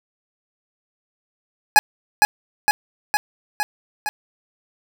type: tone with echo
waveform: 25% pulse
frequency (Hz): 837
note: G#5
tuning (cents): +13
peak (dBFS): -3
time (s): 1.76-1.79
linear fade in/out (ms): 0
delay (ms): 460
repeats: 5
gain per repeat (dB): -3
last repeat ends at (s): 4.09
effects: none